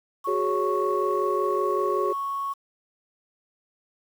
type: tone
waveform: sine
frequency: 1107 Hz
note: C#6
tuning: 3 cents flat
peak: -26 dBFS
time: 0.24-2.54 s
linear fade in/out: 20 ms
type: chord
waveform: sine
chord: F# suspended second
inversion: none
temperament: equal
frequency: 370 / 415.3 / 554.4 Hz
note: F#4 / G#4 / C#5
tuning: 0 / 0 / 0 cents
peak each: -26 / -26 / -30 dBFS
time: 0.27-2.13 s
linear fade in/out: 10 ms
effects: tanh soft clip ceiling -12 dBFS + 8-bit